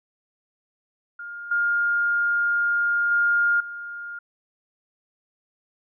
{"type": "tone with level steps", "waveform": "sine", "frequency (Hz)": 1412, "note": "F6", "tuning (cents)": 19, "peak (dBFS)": [-33, -19, -17, -32], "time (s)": [1.19, 4.19], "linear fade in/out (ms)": 5, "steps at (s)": [1.51, 3.11, 3.6], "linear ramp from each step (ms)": 5, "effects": []}